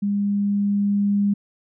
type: tone with level ramp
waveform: sine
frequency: 202.4 Hz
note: G#3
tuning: 44 cents flat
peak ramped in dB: -19 to -16 dBFS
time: 0.02-1.34 s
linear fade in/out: 10 ms
effects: none